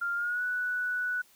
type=tone with pitch glide; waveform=sine; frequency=1396.9 to 1480 Hz; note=F6 to F#6; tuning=0 to 0 cents; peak=-28 dBFS; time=0.01-1.22 s; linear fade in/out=10 ms; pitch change=+100 cents; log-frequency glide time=0.15-0.43 s; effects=white hiss -61 dBFS RMS until 1.35 s